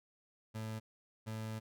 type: tone pair in turn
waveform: 30% pulse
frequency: 110 / 110 Hz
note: A2 / A2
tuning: 0 / 0 cents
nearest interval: unison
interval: 0 cents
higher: neither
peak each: -37 / -37 dBFS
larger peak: neither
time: 0.54-0.8 / 1.26-1.6 s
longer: second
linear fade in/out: 20 ms
effects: none